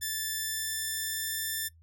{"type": "tone with pitch glide", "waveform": "5% pulse", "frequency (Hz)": [1760, 1774.3], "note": ["A6", "A6"], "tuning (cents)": [0, 14], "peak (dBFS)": -21, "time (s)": [0.01, 1.69], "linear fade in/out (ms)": 20, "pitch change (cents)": 14, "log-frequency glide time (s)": [0.34, 1.44], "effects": ["noise-tail reverb RT60 0.1 s tail -18 dB re dry", "added 82 Hz sine -55 dBFS peak until 1.82 s"]}